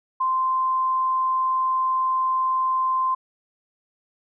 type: tone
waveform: sine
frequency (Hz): 1041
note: C6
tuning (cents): -9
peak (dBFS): -19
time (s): 0.2-3.15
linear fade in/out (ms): 10
effects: none